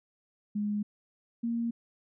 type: tone pair in turn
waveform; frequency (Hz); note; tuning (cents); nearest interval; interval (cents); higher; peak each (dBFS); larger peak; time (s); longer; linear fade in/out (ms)
sine; 207.7 / 233.1; G#3 / A#3; 0 / 0; major second; 200; second; -28; neither; 0.55-0.83 / 1.43-1.71; neither; 10
effects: none